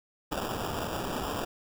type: noise with sample-and-hold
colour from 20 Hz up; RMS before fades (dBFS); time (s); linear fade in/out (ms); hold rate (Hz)
violet; -33; 0.31-1.45; 10; 2100
effects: none